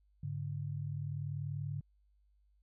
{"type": "tone pair together", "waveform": "sine", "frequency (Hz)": [103.74, 144.1], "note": ["G#2", "D3"], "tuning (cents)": [-1, -33], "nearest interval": "tritone", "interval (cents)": 568, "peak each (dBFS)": [-40, -38], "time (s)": [0.23, 1.81], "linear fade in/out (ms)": 5, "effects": ["added 50 Hz sine -67 dBFS peak until 2.62 s"]}